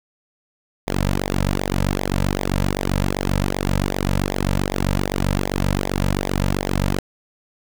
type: tone with flanger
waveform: sawtooth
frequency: 47.66 Hz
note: G1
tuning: 48 cents flat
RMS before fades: -21 dBFS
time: 0.87-6.99 s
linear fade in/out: 0 ms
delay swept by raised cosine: 0.69 to 2.79 ms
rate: 2.6 Hz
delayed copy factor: -0.9
effects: 8-bit